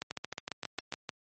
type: two click trains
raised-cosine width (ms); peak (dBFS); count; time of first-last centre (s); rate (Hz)
0.2; -18 / -18; 7 / 8; 0.11-0.924 / 0.02-1.092; 7.37 / 6.53
effects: high-pass 100 Hz 12 dB/octave + MP3 32 kbps